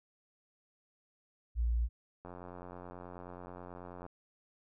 sine tone, 58.27 Hz, A#1, in tune, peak -28 dBFS, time 1.55-1.89 s, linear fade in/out 50 ms
click train, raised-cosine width 1 ms, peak -33 dBFS, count 163, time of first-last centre 2.25-4.064 s, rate 89.3 Hz
effects none

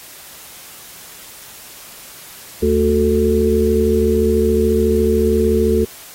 harmonic tone with a mistuned harmonic, 73.8 Hz, D2, 9 cents sharp, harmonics 1 / 3 / 5 / 6, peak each -19 / -18 / -17 / -16 dBFS, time 2.62-5.85 s, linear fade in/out 10 ms, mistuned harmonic 1, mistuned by +60 cents, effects white hiss -38 dBFS RMS until 6.14 s + AAC 48 kbps

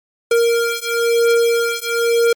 square beating tone pair, 466.2 / 467.2 Hz, A#4 / A#4, 0 / +4 cents, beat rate 1 Hz, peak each -17 dBFS, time 0.31-2.33 s, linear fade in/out 5 ms, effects MP3 96 kbps

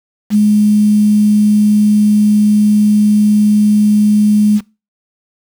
sine tone with quantisation, 209.7 Hz, G#3, 17 cents sharp, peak -6 dBFS, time 0.3-4.61 s, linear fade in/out 50 ms, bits 5, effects noise-tail reverb RT60 0.3 s tail -23 dB re dry

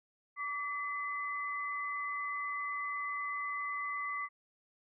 sine tone pair together, 1147.9 / 2023 Hz, D6 / B6, -40 / +41 cents, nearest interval minor seventh, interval 981 cents, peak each -37 / -38 dBFS, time 0.36-4.29 s, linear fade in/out 50 ms, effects none

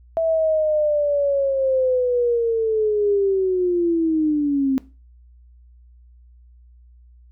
sine linear sweep, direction down, 659.3 to 262.3 Hz, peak -16 dBFS, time 0.17-4.78 s, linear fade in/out 0 ms, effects noise-tail reverb RT60 0.3 s tail -18 dB re dry + added 60 Hz sine -46 dBFS peak until 7.31 s

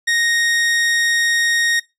sawtooth tone, 1864.7 Hz, A#6, in tune, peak -11 dBFS, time 0.07-1.8 s, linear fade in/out 10 ms, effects noise-tail reverb RT60 0.2 s tail -20 dB re dry + low-pass 9000 Hz 12 dB/octave

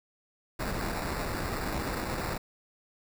pink noise with sample-and-hold, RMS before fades -33 dBFS, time 0.59-2.38 s, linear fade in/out 10 ms, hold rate 3150 Hz, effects none

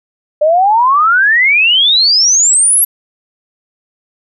sine exponential sweep, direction up, 587.3 to 11640 Hz, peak -6 dBFS, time 0.41-2.85 s, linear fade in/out 10 ms, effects none

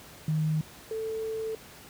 sine tone pair in turn, 155.6 / 442.4 Hz, D#3 / A4, 0 / +9 cents, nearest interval octave + tritone, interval 1809 cents, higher second, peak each -24 / -30 dBFS, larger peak first, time 0.28-0.61 / 0.91-1.55 s, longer second, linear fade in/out 2 ms, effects pink hiss -49 dBFS RMS until 1.89 s + high-pass 60 Hz 12 dB/octave

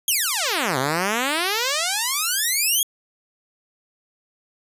5% pulse exponential two-way sweep, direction down then up, 3368 to 125.5 to 3368 Hz, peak -9 dBFS, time 0.08-2.83 s, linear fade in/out 2 ms, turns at 0.78 s, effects resampled to 32000 Hz

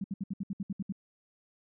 sine tone bursts, 194.7 Hz, G3, 12 cents flat, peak -31 dBFS, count 10, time 0.01-0.924 s, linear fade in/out 5 ms, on 32 ms, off 66 ms, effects none

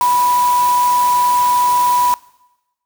sine tone in noise, 983 Hz, B5, 8 cents flat, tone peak -11 dBFS, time 0.01-2.14 s, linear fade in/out 0 ms, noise white, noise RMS -26 dBFS, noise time 0.01-2.14 s, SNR +12 dB, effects noise-tail reverb RT60 1.0 s tail -22 dB re dry

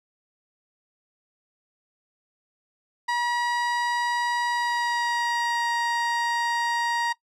30% pulse tone with pitch glide, 960 to 941.9 Hz, B5 to A#5, -49 to +18 cents, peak -20 dBFS, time 3.08-7.13 s, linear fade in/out 10 ms, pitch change -33 cents, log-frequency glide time 4.49-5.69 s, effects noise-tail reverb RT60 0.1 s tail -20 dB re dry + low-pass 6000 Hz 12 dB/octave

